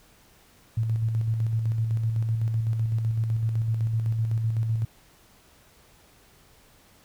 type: tone with tremolo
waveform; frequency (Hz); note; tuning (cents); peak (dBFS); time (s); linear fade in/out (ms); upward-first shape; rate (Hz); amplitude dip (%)
sine; 112.5; A2; +39; -21; 0.77-4.85; 5; square; 7.9; 35
effects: pink hiss -57 dBFS RMS until 7.04 s